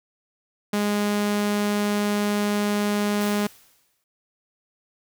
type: tone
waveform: sawtooth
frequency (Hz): 206.5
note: G#3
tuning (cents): -10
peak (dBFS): -17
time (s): 0.73-3.47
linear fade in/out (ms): 5
type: noise with exponential decay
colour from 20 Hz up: white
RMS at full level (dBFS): -35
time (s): 3.21-4.04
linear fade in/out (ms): 1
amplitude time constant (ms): 180
effects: none